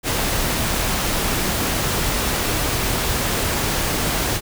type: noise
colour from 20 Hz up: pink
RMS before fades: -21 dBFS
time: 0.03-4.41 s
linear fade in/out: 50 ms
effects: none